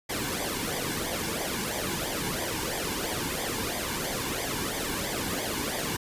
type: noise with flanger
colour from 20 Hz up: pink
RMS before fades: -31 dBFS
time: 0.09-5.97 s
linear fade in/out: 10 ms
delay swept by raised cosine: 0.72 to 1.6 ms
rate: 3 Hz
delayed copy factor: -0.7
effects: resampled to 32000 Hz